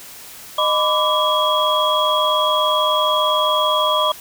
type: tone cluster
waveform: sine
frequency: 615 / 1005 / 1163 / 3310 Hz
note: D#5 / B5 / D6 / G#7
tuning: -20 / +30 / -17 / -6 cents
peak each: -20 dBFS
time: 0.58-4.12 s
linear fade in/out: 5 ms
effects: white hiss -38 dBFS RMS until 4.2 s